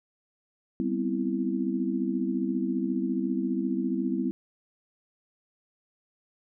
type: chord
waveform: sine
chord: C major seventh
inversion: second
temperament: equal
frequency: 196 / 246.9 / 261.6 / 329.6 Hz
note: G3 / B3 / C4 / E4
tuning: 0 / 0 / 0 / 0 cents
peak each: -31 dBFS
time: 0.8-4.31 s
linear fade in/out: 0 ms
effects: none